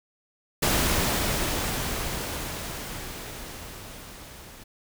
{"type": "noise with level ramp", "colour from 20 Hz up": "pink", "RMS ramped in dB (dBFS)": [-22, -46], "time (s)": [0.62, 4.64], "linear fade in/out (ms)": 10, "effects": []}